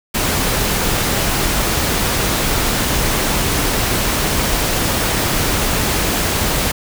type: noise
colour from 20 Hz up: pink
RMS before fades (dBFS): -17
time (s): 0.14-6.72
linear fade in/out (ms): 10
effects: none